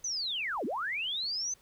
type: linear two-way sweep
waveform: sine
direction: down then up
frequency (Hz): 6240 to 196.8 to 6240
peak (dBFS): -31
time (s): 0.04-1.54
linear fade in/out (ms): 5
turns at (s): 0.65
effects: pink hiss -63 dBFS RMS until 1.61 s